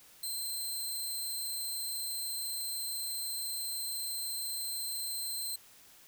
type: tone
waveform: 10% pulse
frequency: 4118 Hz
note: C8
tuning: 28 cents flat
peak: -28 dBFS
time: 0.23-5.56 s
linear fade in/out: 5 ms
effects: white hiss -58 dBFS RMS until 6.07 s